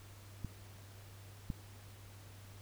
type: clicks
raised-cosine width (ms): 5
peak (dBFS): -28 / -25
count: 2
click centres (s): 0.447 / 1.502
effects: added 99 Hz sine -53 dBFS peak until 2.61 s + pink hiss -59 dBFS RMS until 2.61 s